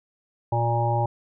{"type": "harmonic tone with a mistuned harmonic", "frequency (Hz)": 117.4, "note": "A#2", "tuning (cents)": 13, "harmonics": [1, 3, 5, 7, 8], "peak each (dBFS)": [-23, -32, -29, -25, -31], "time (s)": [0.52, 1.06], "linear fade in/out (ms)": 5, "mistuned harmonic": 3, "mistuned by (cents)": 29, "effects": []}